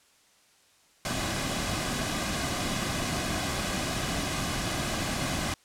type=noise with comb filter; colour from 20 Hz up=pink; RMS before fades=-30 dBFS; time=1.05-5.54 s; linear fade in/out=2 ms; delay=2.2 ms; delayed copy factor=-0.5; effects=white hiss -62 dBFS RMS until 5.64 s + low-pass 9000 Hz 12 dB/octave